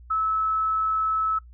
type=tone; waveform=sine; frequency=1301 Hz; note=E6; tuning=23 cents flat; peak=-21 dBFS; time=0.1-1.39 s; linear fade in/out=10 ms; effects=noise-tail reverb RT60 0.1 s tail -18 dB re dry + added 60 Hz sine -44 dBFS peak until 1.53 s